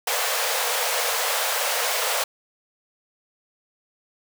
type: high-pass noise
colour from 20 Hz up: pink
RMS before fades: -24 dBFS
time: 0.07-2.24 s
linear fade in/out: 5 ms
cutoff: 460 Hz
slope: 96 dB/octave
effects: none